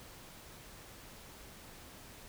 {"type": "silence", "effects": ["pink hiss -53 dBFS RMS until 2.28 s"]}